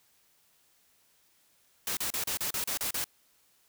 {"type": "noise bursts", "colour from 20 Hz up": "white", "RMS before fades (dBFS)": -32, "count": 9, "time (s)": [1.87, 3.042], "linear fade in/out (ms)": 2, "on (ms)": 100, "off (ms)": 34, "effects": ["white hiss -67 dBFS RMS until 3.68 s"]}